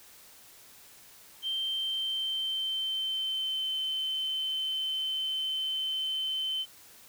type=tone with pitch glide; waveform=sine; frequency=3136 to 3073 Hz; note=G7 to G7; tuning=0 to -35 cents; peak=-28 dBFS; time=1.42-6.66 s; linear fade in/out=50 ms; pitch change=-35 cents; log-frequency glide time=1.55-3.73 s; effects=tanh soft clip ceiling -25 dBFS + white hiss -54 dBFS RMS until 7.08 s